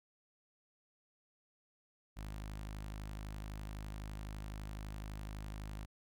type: tone with notch filter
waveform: sawtooth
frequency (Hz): 51.91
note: G#1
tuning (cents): 0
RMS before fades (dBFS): -45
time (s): 2.16-5.86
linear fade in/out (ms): 20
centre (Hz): 430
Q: 1.6
effects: none